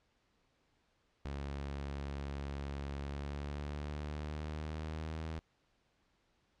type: tone with pitch glide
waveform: sawtooth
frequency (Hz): 70.2 to 79.71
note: C#2 to D#2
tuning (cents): +22 to +42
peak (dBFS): -35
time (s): 1.25-5.39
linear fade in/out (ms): 0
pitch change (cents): +220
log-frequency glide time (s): 2.98-5.26
effects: pink hiss -75 dBFS RMS until 6.6 s + low-pass 5000 Hz 12 dB/octave